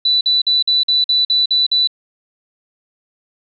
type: tone bursts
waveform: sine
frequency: 3974 Hz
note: B7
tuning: 10 cents sharp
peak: -11 dBFS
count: 9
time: 0.05-1.874 s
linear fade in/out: 5 ms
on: 160 ms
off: 48 ms
effects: none